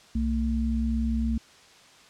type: tone pair together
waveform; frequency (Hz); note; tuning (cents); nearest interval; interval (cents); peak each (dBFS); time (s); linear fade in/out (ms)
sine; 63.7 / 226.3; C2 / A3; -46 / +49; octave + minor seventh; 2195; -26; 0.15-1.38; 5
effects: white hiss -53 dBFS RMS until 2.09 s + low-pass 6000 Hz 12 dB/octave